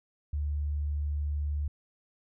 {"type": "tone", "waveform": "sine", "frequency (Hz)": 73.42, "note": "D2", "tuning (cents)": 0, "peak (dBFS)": -28, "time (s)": [0.33, 1.68], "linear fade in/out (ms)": 5, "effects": []}